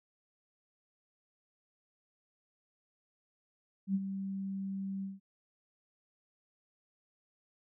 sine tone with ADSR envelope, 194.2 Hz, G3, 16 cents flat, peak -26 dBFS, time 3.87-5.2 s, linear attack 76 ms, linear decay 42 ms, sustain -9 dB, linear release 170 ms, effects none

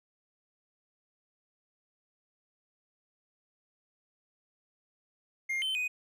triangle tone with pitch steps, 2121 / 3078 / 2495 Hz, C7 / G7 / D#7, +23 / -32 / +4 cents, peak -28 dBFS, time 5.49-5.88 s, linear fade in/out 10 ms, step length 130 ms, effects none

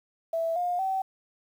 sine tone with pitch steps, 659.3 / 710.7 / 766.1 Hz, E5 / F5 / G5, 0 / +30 / -40 cents, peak -25 dBFS, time 0.33-1.02 s, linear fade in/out 5 ms, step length 230 ms, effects 9-bit

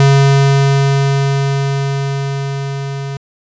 square tone with level ramp, 138.2 Hz, C#3, 5 cents flat, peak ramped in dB -6 to -21 dBFS, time 0-3.17 s, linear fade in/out 2 ms, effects resampled to 16000 Hz

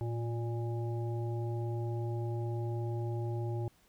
harmonic tone with a mistuned harmonic, 117.8 Hz, A#2, 19 cents sharp, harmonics 1 / 3 / 5 / 7, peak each -33 / -40 / -48 / -47 dBFS, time 0.01-3.68 s, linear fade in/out 0 ms, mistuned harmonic 1, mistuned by -48 cents, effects pink hiss -67 dBFS RMS until 3.88 s

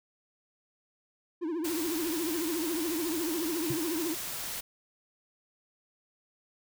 triangle tone with vibrato, 327.4 Hz, E4, 12 cents flat, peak -28 dBFS, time 1.41-4.15 s, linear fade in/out 20 ms, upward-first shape triangle, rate 14 Hz, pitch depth 170 cents each way
white noise, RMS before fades -37 dBFS, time 1.64-4.61 s, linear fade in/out 10 ms
sine tone with exponential decay, 135.3 Hz, C#3, 42 cents flat, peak -27 dBFS, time 3.7-3.79 s, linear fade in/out 5 ms, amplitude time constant 19 ms
effects none

